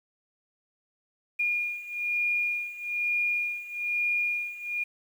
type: beating tone pair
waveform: sine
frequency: 2425 / 2426.1 Hz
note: D#7 / D#7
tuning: -45 / -44 cents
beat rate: 1.1 Hz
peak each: -31 / -28 dBFS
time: 1.39-4.84 s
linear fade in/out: 10 ms
effects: 9-bit